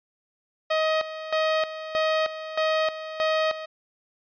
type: tone with tremolo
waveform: sawtooth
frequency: 630 Hz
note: D#5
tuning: 21 cents sharp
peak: -17 dBFS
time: 0.7-3.66 s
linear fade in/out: 10 ms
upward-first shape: square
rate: 1.6 Hz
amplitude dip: 75%
effects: resampled to 11025 Hz